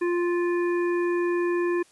harmonic tone, 349.2 Hz, F4, in tune, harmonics 1 / 3 / 5 / 7, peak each -22 / -34 / -35 / -41 dBFS, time 0.01-1.83 s, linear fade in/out 10 ms, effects white hiss -58 dBFS RMS until 1.91 s + resampled to 24000 Hz

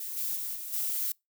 violet noise with level steps, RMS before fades -37 / -32 / -35 / -39 / -31 dBFS, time 0-1.12 s, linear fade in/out 2 ms, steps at 0.16 / 0.35 / 0.54 / 0.72 s, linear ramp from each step 20 ms, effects noise-tail reverb RT60 0.2 s tail -26 dB re dry

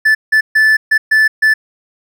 triangle tone bursts at uneven times, 1749 Hz, A6, 11 cents flat, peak -5 dBFS, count 6, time 0.05-0.15 / 0.32-0.41 / 0.55-0.77 / 0.91-0.98 / 1.11-1.28 / 1.42-1.54 s, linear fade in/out 10 ms, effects none

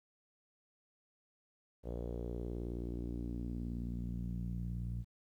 sawtooth tone with low-pass filter sweep, 59.1 Hz, A#1, 24 cents sharp, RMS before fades -40 dBFS, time 1.83-5.05 s, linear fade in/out 50 ms, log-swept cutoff 530 to 140 Hz, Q 3, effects 12-bit

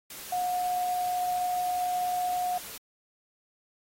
sine tone in noise, 723 Hz, F#5, 40 cents flat, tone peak -26 dBFS, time 0.32-2.58 s, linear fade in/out 5 ms, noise white, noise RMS -42 dBFS, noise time 0.1-2.78 s, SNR +13 dB, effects AAC 48 kbps

